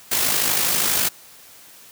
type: noise with amplitude modulation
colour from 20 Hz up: white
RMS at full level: -18 dBFS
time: 0.11-1.09 s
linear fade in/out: 10 ms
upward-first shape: sine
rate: 52.3 Hz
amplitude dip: 45%
effects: white hiss -46 dBFS RMS until 1.91 s + high-pass 80 Hz 12 dB/octave